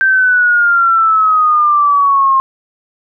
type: exponential sweep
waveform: sine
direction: down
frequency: 1568 to 1063 Hz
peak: -7 dBFS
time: 0.01-2.4 s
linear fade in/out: 0 ms
effects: none